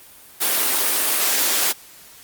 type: high-pass noise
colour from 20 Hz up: white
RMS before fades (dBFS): -19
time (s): 0.4-1.73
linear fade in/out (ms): 20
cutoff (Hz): 260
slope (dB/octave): 24
effects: white hiss -45 dBFS RMS until 2.23 s + Opus 32 kbps